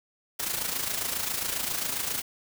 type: noise with amplitude modulation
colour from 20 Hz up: white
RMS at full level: -28 dBFS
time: 0.39-2.22 s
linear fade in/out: 10 ms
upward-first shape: sine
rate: 27.4 Hz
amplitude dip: 60%
effects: none